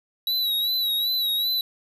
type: tone with vibrato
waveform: square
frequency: 3898 Hz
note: B7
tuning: 23 cents flat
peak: -22 dBFS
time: 0.27-1.61 s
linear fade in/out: 2 ms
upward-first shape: sine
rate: 2.6 Hz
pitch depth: 59 cents each way
effects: none